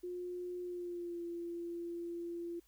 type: tone with pitch glide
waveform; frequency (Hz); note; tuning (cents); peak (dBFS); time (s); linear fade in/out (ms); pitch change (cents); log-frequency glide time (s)
sine; 357.2 to 342.5; F4 to F4; +39 to -34; -39; 0.03-2.6; 10; -73; 0.62-1.23
effects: added 50 Hz sine -70 dBFS peak until 2.67 s + white hiss -72 dBFS RMS until 2.67 s